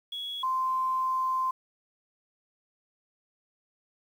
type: tone pair in turn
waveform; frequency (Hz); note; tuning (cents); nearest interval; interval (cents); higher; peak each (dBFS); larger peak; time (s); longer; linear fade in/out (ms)
sine; 3352 / 1040.1; G#7 / C6; +15 / -11; octave + minor sixth; 2026; first; -33 / -25; second; 0.12-0.43 / 0.43-1.51; second; 5
effects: 9-bit

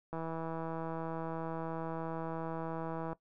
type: click train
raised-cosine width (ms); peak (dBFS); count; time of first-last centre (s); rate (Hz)
1; -26; 490; 0.13-3.13; 163
effects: noise-tail reverb RT60 0.1 s tail -18 dB re dry

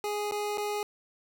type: tone with dropouts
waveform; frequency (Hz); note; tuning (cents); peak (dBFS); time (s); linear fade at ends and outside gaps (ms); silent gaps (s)
25% pulse; 415.3; G#4; 0; -26; 0.04-0.83; 1; 0.312-0.321 / 0.574-0.58
effects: none

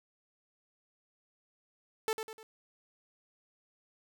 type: tone with echo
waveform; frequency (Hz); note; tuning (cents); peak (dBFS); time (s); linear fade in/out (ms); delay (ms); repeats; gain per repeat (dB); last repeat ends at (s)
sawtooth; 440; A4; 0; -25; 2.08-2.13; 0; 100; 3; -7; 2.43
effects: none

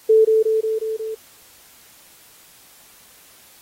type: tone with echo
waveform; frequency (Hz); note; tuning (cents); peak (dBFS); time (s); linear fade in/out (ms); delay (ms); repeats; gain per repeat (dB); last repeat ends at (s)
sine; 440; A4; 0; -9; 0.09-0.25; 10; 180; 5; -3; 1.15
effects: white hiss -49 dBFS RMS until 3.61 s + AAC 48 kbps

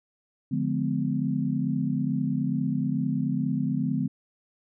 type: chord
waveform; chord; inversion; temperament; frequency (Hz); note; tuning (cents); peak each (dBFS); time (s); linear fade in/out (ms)
sine; D diminished seventh; none; just; 146.83 / 176.2 / 211.4 / 253.7; D3 / F3 / Ab3 / Cb4; 0 / +16 / +31 / +47; -29 / -31 / -30 / -28; 0.51-4.08; 10
effects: none

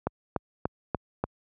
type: click train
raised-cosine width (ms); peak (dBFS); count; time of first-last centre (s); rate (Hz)
1; -12; 5; 0.07-1.24; 3.42
effects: high-pass 60 Hz 12 dB/octave

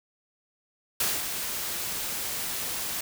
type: noise with ADSR envelope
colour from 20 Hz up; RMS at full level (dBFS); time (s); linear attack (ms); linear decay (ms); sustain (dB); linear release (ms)
white; -25; 1-3.01; 4; 210; -7; 4
effects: none

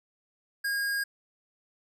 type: tone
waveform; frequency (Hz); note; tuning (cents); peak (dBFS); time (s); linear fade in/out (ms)
square; 1628; G#6; -35; -28; 0.64-1.04; 10
effects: none

